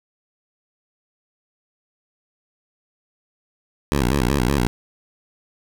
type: tone with vibrato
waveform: 10% pulse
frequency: 65.41 Hz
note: C2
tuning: in tune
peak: -9 dBFS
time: 3.92-4.67 s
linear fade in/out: 0 ms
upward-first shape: square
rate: 5.3 Hz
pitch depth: 150 cents each way
effects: none